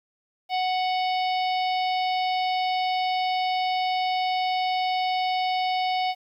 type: harmonic tone with a mistuned harmonic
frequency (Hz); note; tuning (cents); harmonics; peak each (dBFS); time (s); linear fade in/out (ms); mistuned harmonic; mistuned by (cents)
740; F#5; 0; 1 / 3 / 4 / 5 / 6 / 7; -23 / -33 / -35 / -37 / -39 / -40; 0.49-6.15; 50; 6; +27
effects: 10-bit